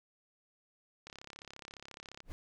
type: click train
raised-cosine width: 0.2 ms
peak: -30 dBFS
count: 40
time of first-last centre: 1.07-2.204 s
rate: 34.4 Hz
type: noise with exponential growth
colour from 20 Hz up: brown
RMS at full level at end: -37 dBFS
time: 2.23-2.32 s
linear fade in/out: 0 ms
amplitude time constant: 19 ms
effects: none